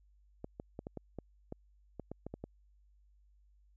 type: clicks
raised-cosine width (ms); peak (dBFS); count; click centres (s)
2; -28; 12; 0.444 / 0.599 / 0.791 / 0.869 / 0.973 / 1.187 / 1.524 / 1.997 / 2.116 / 2.266 / 2.34 / 2.44
effects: added 50 Hz sine -63 dBFS peak until 3.76 s